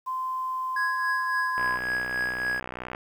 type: tone with pitch glide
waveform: sine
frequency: 1034 to 1023.9 Hz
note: C6 to C6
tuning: -21 to -38 cents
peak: -27 dBFS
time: 0.06-1.78 s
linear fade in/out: 20 ms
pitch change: -17 cents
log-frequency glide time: 1.21-1.66 s
type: tone with tremolo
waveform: triangle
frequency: 1661.2 Hz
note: G#6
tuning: in tune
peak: -22 dBFS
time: 0.76-2.6 s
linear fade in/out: 5 ms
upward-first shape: triangle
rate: 3.6 Hz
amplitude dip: 55%
type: click train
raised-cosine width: 0.5 ms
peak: -19 dBFS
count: 86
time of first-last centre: 1.58-2.949 s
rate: 62.1 Hz
effects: 9-bit